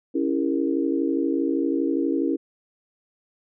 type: chord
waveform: sine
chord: C# diminished seventh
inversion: none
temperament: equal with one note detuned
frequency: 277.2 / 329.6 / 401.2 / 466.2 Hz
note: C#4 / E4 / G4 / Bb4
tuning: 0 / 0 / +40 / 0 cents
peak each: -24 / -24 / -30 / -30 dBFS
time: 0.14-2.37 s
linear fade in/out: 20 ms
effects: none